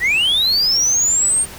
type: linear sweep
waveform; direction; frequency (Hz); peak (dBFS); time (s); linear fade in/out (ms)
sine; up; 1830 to 8820; -10; 0-1.46; 50
effects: tanh soft clip ceiling -12 dBFS + pink hiss -35 dBFS RMS until 1.58 s